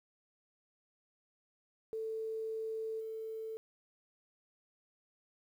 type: tone with level steps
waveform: sine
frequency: 443.1 Hz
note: A4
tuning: 12 cents sharp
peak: -36 / -39 dBFS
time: 1.93-3.57 s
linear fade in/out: 0 ms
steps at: 2.99 s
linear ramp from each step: 20 ms
effects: 11-bit